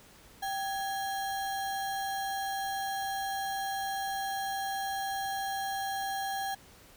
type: tone with sample-and-hold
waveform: sine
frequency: 782 Hz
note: G5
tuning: 4 cents flat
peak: -31 dBFS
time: 0.42-6.55 s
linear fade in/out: 10 ms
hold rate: 2450 Hz
effects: pink hiss -56 dBFS RMS until 6.96 s